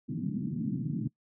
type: band-pass noise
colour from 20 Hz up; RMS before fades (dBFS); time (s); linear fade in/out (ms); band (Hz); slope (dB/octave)
pink; -33; 0.08-1.08; 10; 130 to 280; 48
effects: noise-tail reverb RT60 0.1 s tail -21 dB re dry